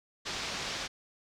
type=low-pass noise; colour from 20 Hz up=white; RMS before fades=-37 dBFS; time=0.25-0.88 s; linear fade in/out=20 ms; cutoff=5500 Hz; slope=24 dB/octave; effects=none